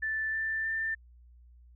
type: tone with pitch steps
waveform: sine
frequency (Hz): 1760 / 1773.3 / 1786.6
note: A6 / A6 / A6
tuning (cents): 0 / +13 / +26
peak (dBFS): -29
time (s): 0.02-0.95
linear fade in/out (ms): 10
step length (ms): 310
effects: added 60 Hz sine -53 dBFS peak until 1.75 s